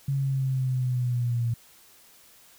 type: exponential sweep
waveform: sine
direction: down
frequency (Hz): 138.9 to 116.54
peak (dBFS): -23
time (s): 0.08-1.54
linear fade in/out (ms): 5
effects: white hiss -55 dBFS RMS until 2.58 s